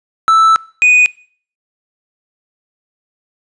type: tone pair in turn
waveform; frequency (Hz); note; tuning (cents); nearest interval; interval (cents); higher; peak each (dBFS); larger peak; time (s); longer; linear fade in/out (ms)
triangle; 1318.5 / 2482; E6 / D#7; 0 / -5; major seventh; 1095; second; -4; neither; 0.28-0.56 / 0.82-1.06; first; 0
effects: noise-tail reverb RT60 0.5 s tail -23 dB re dry + resampled to 22050 Hz